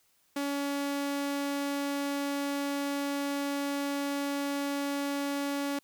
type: tone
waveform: sawtooth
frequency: 282.4 Hz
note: C#4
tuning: 32 cents sharp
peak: -26 dBFS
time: 0.36-5.79 s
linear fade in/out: 5 ms
effects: white hiss -69 dBFS RMS until 5.83 s